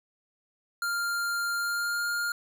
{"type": "tone with pitch glide", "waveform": "square", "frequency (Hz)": [1396.9, 1410.7], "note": ["F6", "F6"], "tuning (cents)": [0, 17], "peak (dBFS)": -28, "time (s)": [0.82, 2.32], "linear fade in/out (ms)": 2, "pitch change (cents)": 17, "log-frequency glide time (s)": [1.56, 2.07], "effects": []}